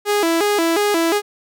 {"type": "tone with vibrato", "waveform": "sawtooth", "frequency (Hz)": 370, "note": "F#4", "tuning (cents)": 0, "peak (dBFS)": -11, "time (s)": [0.05, 1.22], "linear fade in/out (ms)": 50, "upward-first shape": "square", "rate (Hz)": 2.8, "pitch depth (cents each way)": 190, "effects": []}